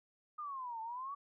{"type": "exponential two-way sweep", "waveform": "sine", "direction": "down then up", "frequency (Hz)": [1238, 880, 1153], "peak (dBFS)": -40, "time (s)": [0.38, 1.15], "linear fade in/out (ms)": 10, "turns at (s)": 0.81, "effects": []}